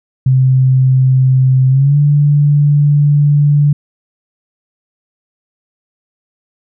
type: tone with pitch glide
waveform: sine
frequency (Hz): 130.6 to 145.75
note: C3 to D3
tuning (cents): -3 to -13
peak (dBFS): -6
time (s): 0.26-3.73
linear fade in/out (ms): 5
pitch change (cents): +190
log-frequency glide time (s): 1.69-1.97
effects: none